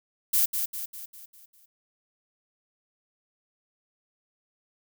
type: noise with echo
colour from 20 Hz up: violet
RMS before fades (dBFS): -22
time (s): 0.33-0.46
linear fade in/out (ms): 10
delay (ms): 200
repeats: 6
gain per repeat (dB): -6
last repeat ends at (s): 1.66
effects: none